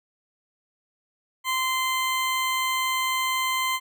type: tone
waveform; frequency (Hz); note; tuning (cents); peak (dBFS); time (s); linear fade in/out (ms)
20% pulse; 1038; C6; -14; -18; 1.44-3.8; 50
effects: none